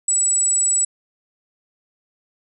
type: tone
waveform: sine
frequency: 7880 Hz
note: B8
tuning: 5 cents flat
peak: -15 dBFS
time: 0.08-0.85 s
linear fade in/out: 5 ms
effects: none